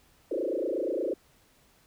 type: tone with frequency modulation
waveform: sine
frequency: 440 Hz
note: A4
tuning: in tune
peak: -27 dBFS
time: 0.31-1.14 s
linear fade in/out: 5 ms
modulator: 28.4 Hz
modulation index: 4.3
effects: pink hiss -63 dBFS RMS until 1.86 s